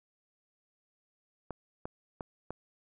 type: clicks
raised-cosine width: 1 ms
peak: -24 dBFS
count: 4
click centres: 1.507 / 1.855 / 2.208 / 2.506 s
effects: none